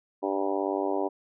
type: harmonic tone with a mistuned harmonic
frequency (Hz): 98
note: G2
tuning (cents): 0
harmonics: 3 / 4 / 5 / 6 / 7 / 8 / 9 / 10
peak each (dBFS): -32 / -30 / -36 / -33 / -36 / -35 / -39 / -38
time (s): 0.22-1.09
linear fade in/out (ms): 20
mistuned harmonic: 10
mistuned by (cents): -20
effects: none